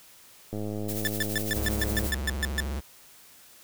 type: click train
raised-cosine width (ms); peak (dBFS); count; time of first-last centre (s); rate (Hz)
2; -21; 162; 0.53-2.063; 105
type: noise with tremolo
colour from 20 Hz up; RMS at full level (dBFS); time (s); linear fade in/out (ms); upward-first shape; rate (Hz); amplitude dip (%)
blue; -34; 0.88-2.12; 10; sine; 12; 55
type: tone bursts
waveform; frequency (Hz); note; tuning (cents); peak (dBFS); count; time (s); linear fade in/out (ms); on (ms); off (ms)
sawtooth; 1760; A6; 0; -21; 11; 1.05-2.603; 0; 23; 130
type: tone with vibrato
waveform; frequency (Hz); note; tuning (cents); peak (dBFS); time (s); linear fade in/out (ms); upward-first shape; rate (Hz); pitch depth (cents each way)
square; 68.4; C#2; -23; -30; 1.55-2.81; 20; sine; 19; 190
effects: white hiss -53 dBFS RMS until 3.63 s